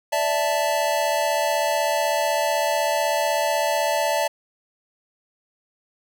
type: chord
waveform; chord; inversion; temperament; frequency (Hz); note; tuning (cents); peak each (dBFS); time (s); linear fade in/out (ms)
square; D suspended second; none; equal with one note detuned; 583.3 / 659.3 / 880; D5 / E5 / A5; -12 / 0 / 0; -25; 0.12-4.28; 10
effects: none